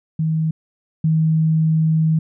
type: tone pair in turn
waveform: sine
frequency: 159 / 159 Hz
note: D#3 / D#3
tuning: +38 / +38 cents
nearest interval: unison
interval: 0 cents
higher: neither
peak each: -16 / -13 dBFS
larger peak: second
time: 0.19-0.51 / 1.04-2.19 s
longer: second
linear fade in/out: 5 ms
effects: none